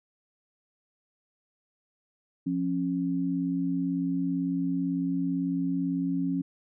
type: tone pair together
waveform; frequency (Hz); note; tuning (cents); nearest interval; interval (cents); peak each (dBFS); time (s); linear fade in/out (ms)
sine; 175.2 / 273.2; F3 / C#4; +6 / -25; minor sixth; 769; -30 / -27; 2.46-6.42; 10
effects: none